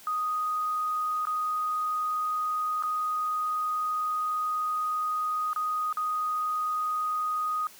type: tone with dropouts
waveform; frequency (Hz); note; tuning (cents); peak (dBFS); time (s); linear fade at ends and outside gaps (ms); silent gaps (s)
sine; 1244.5; D#6; 0; -26; 0.07-7.67; 1; 1.253-1.27 / 2.825-2.835 / 5.532-5.561 / 5.927-5.971
effects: white hiss -51 dBFS RMS until 7.79 s + high-pass 100 Hz 12 dB/octave